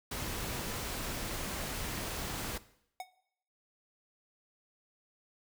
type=noise; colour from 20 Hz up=pink; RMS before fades=-38 dBFS; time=0.11-2.58 s; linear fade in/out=5 ms
type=tone with exponential decay; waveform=square; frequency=740 Hz; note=F#5; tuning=in tune; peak=-35 dBFS; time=3-3.09 s; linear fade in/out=2 ms; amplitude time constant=18 ms
effects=noise-tail reverb RT60 0.7 s tail -17 dB re dry